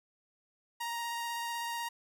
sawtooth tone with vibrato, 937 Hz, A#5, 9 cents sharp, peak -31 dBFS, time 0.8-1.89 s, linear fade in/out 10 ms, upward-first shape square, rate 16 Hz, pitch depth 10 cents each way, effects none

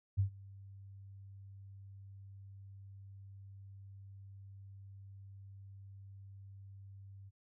sine tone with ADSR envelope, 98 Hz, G2, in tune, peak -26 dBFS, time 0.17-7.31 s, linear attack 25 ms, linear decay 100 ms, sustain -24 dB, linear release 32 ms, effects none

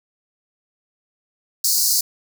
pink high-pass noise, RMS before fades -18 dBFS, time 1.64-2.01 s, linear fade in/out 5 ms, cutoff 4300 Hz, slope 96 dB/octave, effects none

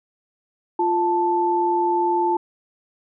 sine tone pair together, 349 / 879.4 Hz, F4 / A5, -1 / -1 cents, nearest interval octave + major third, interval 1600 cents, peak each -21 / -19 dBFS, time 0.79-2.37 s, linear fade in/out 5 ms, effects none

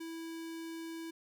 square tone with notch filter, 328.5 Hz, E4, 6 cents flat, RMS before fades -43 dBFS, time 0-1.11 s, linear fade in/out 10 ms, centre 810 Hz, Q 1.7, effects none

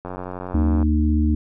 click train, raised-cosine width 1 ms, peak -17 dBFS, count 72, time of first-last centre 0.05-0.828 s, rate 91.3 Hz
harmonic tone, 76.2 Hz, D#2, 36 cents flat, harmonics 1 / 3 / 4, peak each -17 / -22 / -23 dBFS, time 0.54-1.35 s, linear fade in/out 5 ms
effects none

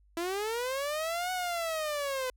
sawtooth linear two-way sweep, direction up then down, 329.5 to 742 to 503 Hz, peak -27 dBFS, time 0.17-2.3 s, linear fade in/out 2 ms, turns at 1.32 s, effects added 50 Hz sine -60 dBFS peak until 2.36 s

